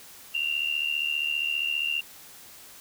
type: tone pair together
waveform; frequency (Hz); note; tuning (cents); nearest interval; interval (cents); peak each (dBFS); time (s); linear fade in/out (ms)
sine; 2738 / 2813; F7 / F7; -35 / +12; unison; 47; -28; 0.34-2.01; 10
effects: white hiss -48 dBFS RMS until 2.8 s